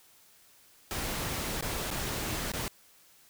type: noise with dropouts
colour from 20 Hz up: pink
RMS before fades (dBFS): -34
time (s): 0.91-2.68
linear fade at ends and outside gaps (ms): 0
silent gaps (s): 1.609-1.625 / 1.904-1.912 / 2.518-2.536
effects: white hiss -60 dBFS RMS until 3.29 s